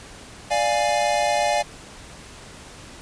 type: chord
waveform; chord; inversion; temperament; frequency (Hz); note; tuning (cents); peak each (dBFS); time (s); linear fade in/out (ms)
square; D diminished; none; equal with one note detuned; 589.7 / 698.5 / 830.6; D5 / F5 / Ab5; +7 / 0 / 0; -24; 0.5-1.63; 20
effects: pink hiss -42 dBFS RMS until 3.01 s + resampled to 22050 Hz